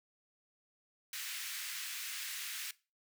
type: high-pass noise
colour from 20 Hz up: pink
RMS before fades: -42 dBFS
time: 1.13-2.71 s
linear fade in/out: 2 ms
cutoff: 1700 Hz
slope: 24 dB/octave
effects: noise-tail reverb RT60 0.3 s tail -20 dB re dry